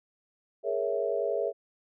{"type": "chord", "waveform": "sine", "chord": "A# half-diminished seventh", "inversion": "third", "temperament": "equal", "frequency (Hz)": [415.3, 466.2, 554.4, 659.3], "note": ["G#4", "A#4", "C#5", "E5"], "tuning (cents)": [0, 0, 0, 0], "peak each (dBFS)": -32, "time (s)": [0.63, 1.53], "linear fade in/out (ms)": 50, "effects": []}